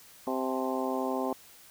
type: harmonic tone with a mistuned harmonic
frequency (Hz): 130.81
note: C3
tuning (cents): 0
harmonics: 2 / 3 / 4 / 5 / 6 / 7 / 8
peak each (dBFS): -33 / -35 / -36 / -37 / -38 / -38 / -39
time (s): 0.27-1.33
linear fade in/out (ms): 2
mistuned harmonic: 7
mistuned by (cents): -72
effects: white hiss -54 dBFS RMS until 1.7 s